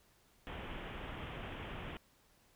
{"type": "low-pass noise", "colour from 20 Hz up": "pink", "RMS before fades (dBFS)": -45, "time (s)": [0.47, 1.97], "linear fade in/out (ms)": 0, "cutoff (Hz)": 3400, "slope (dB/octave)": 96, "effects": ["pink hiss -69 dBFS RMS until 2.55 s"]}